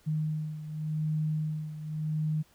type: beating tone pair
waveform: sine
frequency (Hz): 154.4 / 155.28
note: D#3 / D#3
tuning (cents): -13 / -3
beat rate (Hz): 0.88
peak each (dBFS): -30 / -35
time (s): 0.06-2.43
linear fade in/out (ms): 20
effects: pink hiss -63 dBFS RMS until 2.54 s